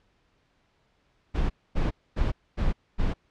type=noise bursts; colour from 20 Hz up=brown; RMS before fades=-24 dBFS; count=5; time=1.34-3.14 s; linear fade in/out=20 ms; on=160 ms; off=250 ms; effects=pink hiss -68 dBFS RMS until 3.3 s + low-pass 4000 Hz 12 dB/octave